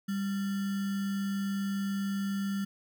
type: tone with sample-and-hold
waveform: sine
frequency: 197.7 Hz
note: G3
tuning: 15 cents sharp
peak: -29 dBFS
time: 0.08-2.65 s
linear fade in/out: 10 ms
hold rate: 1575 Hz
effects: none